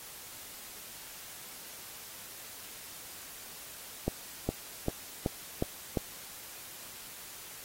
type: accelerating click train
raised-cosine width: 2 ms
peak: -15 dBFS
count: 6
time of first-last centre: 4.08-5.972 s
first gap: 410 ms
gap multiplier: 0.96
effects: white hiss -47 dBFS RMS until 7.64 s + AAC 48 kbps